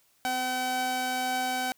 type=tone pair together; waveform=sawtooth; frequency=254.8 / 762.6 Hz; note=C4 / G5; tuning=-46 / -48 cents; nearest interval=octave + perfect fifth; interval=1898 cents; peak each=-32 / -24 dBFS; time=0.25-1.72 s; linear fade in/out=0 ms; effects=white hiss -66 dBFS RMS until 1.77 s